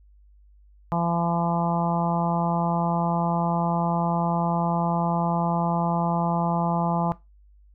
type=harmonic tone; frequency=170 Hz; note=F3; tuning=46 cents flat; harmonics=1 / 2 / 3 / 4 / 5 / 6 / 7; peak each=-24 / -36 / -36 / -30 / -28 / -31 / -35 dBFS; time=0.92-7.12 s; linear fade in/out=0 ms; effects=noise-tail reverb RT60 0.2 s tail -17 dB re dry + added 50 Hz sine -51 dBFS peak until 7.74 s